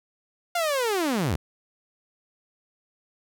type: linear sweep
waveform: sawtooth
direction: down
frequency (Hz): 711 to 61.74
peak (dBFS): -19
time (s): 0.55-1.36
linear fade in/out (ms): 5
effects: none